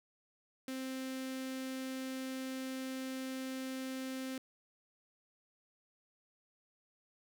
sawtooth tone with notch filter, 262 Hz, C4, 2 cents sharp, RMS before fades -41 dBFS, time 0.68-4.38 s, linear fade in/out 2 ms, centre 900 Hz, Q 1.1, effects none

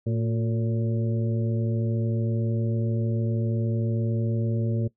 harmonic tone with a mistuned harmonic, 113.6 Hz, A#2, 44 cents flat, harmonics 1 / 2 / 3 / 4 / 5, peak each -24 / -30 / -34 / -36 / -38 dBFS, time 0.06-4.88 s, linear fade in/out 10 ms, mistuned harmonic 3, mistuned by +65 cents, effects noise-tail reverb RT60 0.1 s tail -18 dB re dry

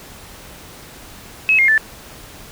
sine tone with pitch steps, 2574 / 2127 / 1758.1 Hz, E7 / C7 / A6, -42 / +28 / -2 cents, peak -10 dBFS, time 1.49-1.778 s, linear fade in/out 0 ms, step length 96 ms, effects pink hiss -39 dBFS RMS until 2.51 s

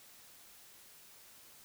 silence, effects white hiss -58 dBFS RMS until 1.64 s

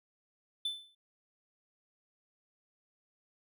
triangle tone with exponential decay, 3520 Hz, A7, in tune, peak -28 dBFS, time 0.65-0.95 s, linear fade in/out 5 ms, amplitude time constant 65 ms, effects none

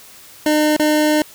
25% pulse tone with dropouts, 303.6 Hz, D#4, 42 cents flat, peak -9 dBFS, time 0.46-1.22 s, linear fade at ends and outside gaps 2 ms, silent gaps 0.765-0.796 s, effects white hiss -42 dBFS RMS until 1.34 s

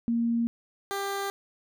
sine / 15% pulse tone pair in turn, 233.1 / 396.5 Hz, A#3 / G4, 0 / +20 cents, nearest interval major sixth, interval 920 cents, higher second, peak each -23 dBFS, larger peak neither, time 0.08-0.47 / 0.91-1.3 s, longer neither, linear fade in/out 0 ms, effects none

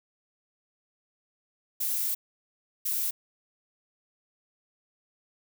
violet noise bursts at uneven times, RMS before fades -29 dBFS, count 2, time 1.8-2.15 / 2.85-3.11 s, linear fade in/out 10 ms, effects none

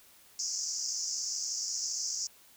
pink band-pass noise, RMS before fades -35 dBFS, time 0.39-2.27 s, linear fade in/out 2 ms, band 5000 to 7100 Hz, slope 96 dB/octave, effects white hiss -59 dBFS RMS until 2.56 s

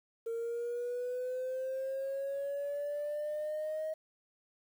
sine linear sweep, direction up, 456.8 to 631 Hz, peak -32 dBFS, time 0.26-3.94 s, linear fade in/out 10 ms, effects tanh soft clip ceiling -32 dBFS + 10-bit

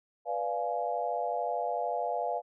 sine chord, B diminished seventh, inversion none, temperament equal with one note detuned, 493.9 / 587.3 / 698.5 / 841.2 Hz, B4 / D5 / F5 / Ab5, 0 / 0 / 0 / +22 cents, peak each -36 / -36 / -32 / -36 dBFS, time 0.25-2.42 s, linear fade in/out 50 ms, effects none

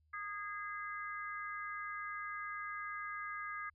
harmonic tone, 411.3 Hz, G#4, 17 cents flat, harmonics 3 / 4 / 5, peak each -43 / -45 / -47 dBFS, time 0.13-3.7 s, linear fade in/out 10 ms, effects added 77 Hz sine -70 dBFS peak until 3.74 s

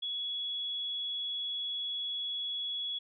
sine tone, 3370 Hz, G#7, 25 cents sharp, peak -33 dBFS, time 0.02-2.99 s, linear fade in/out 10 ms, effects none

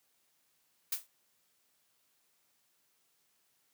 blue noise with exponential decay, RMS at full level -29 dBFS, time 0.92-1.07 s, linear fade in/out 5 ms, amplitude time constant 31 ms, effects white hiss -74 dBFS RMS until 3.73 s + high-pass 100 Hz 12 dB/octave

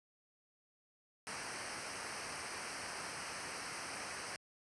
pink noise with comb filter, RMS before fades -44 dBFS, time 1.27-4.36 s, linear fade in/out 0 ms, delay 0.28 ms, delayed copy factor -0.75, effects high-pass 80 Hz 12 dB/octave + resampled to 24000 Hz

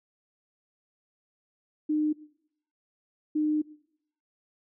sine tone bursts at uneven times, 304.4 Hz, D#4, 38 cents flat, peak -23 dBFS, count 2, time 1.89-2.13 / 3.35-3.62 s, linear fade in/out 10 ms, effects noise-tail reverb RT60 0.7 s tail -19 dB re dry

